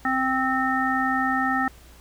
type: harmonic tone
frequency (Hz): 261.6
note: C4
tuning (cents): 0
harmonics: 1 / 3 / 5 / 7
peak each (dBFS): -26 / -26 / -26 / -26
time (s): 0.05-1.68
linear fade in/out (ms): 2
effects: added 60 Hz sine -48 dBFS peak until 2 s + pink hiss -52 dBFS RMS until 2 s